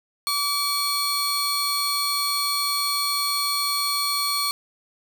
sawtooth tone pair together, 1148 / 4334 Hz, D6 / C#8, -40 / -40 cents, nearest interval octave + major seventh, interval 2300 cents, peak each -22 / -21 dBFS, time 0.27-4.51 s, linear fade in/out 0 ms, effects none

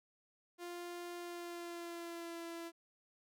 sawtooth tone with pitch glide, 349.2 to 336.1 Hz, F4 to E4, 0 to +34 cents, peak -40 dBFS, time 0.58-2.72 s, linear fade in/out 50 ms, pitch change -66 cents, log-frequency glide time 1.18-2.44 s, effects none

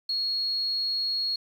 sine tone, 4310 Hz, C#8, 49 cents flat, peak -25 dBFS, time 0.09-1.36 s, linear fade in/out 5 ms, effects 9-bit

